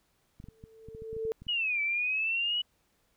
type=clicks; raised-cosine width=5 ms; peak=-34 dBFS; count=12; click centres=0.401 / 0.441 / 0.486 / 0.639 / 0.886 / 0.949 / 1.021 / 1.13 / 1.166 / 1.252 / 1.42 / 1.468 s
type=tone with exponential growth; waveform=sine; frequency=445.1 Hz; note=A4; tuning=20 cents sharp; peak=-27 dBFS; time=0.44-1.32 s; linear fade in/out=0 ms; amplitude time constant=190 ms
type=exponential two-way sweep; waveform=sine; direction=down then up; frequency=2960 to 2300 to 2960 Hz; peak=-27 dBFS; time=1.48-2.62 s; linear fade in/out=10 ms; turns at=1.81 s
effects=pink hiss -72 dBFS RMS until 3.16 s